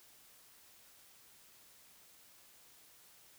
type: silence
effects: white hiss -62 dBFS RMS until 3.38 s